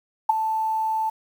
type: tone with ADSR envelope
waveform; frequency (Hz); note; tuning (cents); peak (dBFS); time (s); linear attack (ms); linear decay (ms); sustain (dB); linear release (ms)
sine; 880; A5; 0; -10; 0.29-1.1; 8; 12; -11; 10
effects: 8-bit